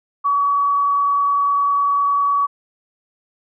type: tone with frequency modulation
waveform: sine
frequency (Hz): 1134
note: C#6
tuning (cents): +39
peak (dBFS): -14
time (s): 0.24-2.47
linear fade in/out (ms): 20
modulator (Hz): 29.9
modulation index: 0.32
effects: none